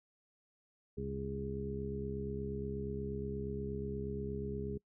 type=harmonic tone with a mistuned harmonic; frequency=68.4 Hz; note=C#2; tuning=23 cents flat; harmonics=1 / 2 / 3 / 4 / 5 / 6; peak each=-44 / -43 / -43 / -50 / -52 / -41 dBFS; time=0.97-4.78 s; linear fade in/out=10 ms; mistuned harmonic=1; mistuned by=+88 cents; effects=noise-tail reverb RT60 0.1 s tail -24 dB re dry